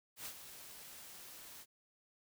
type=noise with ADSR envelope; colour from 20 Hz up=white; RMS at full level=-44 dBFS; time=0.16-1.66 s; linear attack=97 ms; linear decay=74 ms; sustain=-9 dB; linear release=49 ms; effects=none